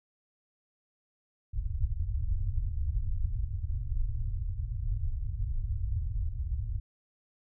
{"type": "low-pass noise", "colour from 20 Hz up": "pink", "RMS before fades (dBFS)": -31, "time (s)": [1.53, 6.8], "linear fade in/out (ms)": 10, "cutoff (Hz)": 110, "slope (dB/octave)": 48, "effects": []}